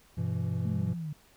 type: chord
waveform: triangle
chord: E minor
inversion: first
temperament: equal with one note detuned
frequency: 98 / 123.47 / 167.21 Hz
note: G2 / B2 / E3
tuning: 0 / 0 / +25 cents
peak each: -31 dBFS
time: 0.17-0.94 s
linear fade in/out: 10 ms
type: linear sweep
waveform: sine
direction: down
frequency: 220 to 145.7 Hz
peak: -33 dBFS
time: 0.65-1.13 s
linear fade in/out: 5 ms
effects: pink hiss -61 dBFS RMS until 1.36 s